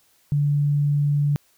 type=tone; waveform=sine; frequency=145 Hz; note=D3; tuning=22 cents flat; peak=-17 dBFS; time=0.32-1.36 s; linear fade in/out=0 ms; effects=white hiss -61 dBFS RMS until 1.57 s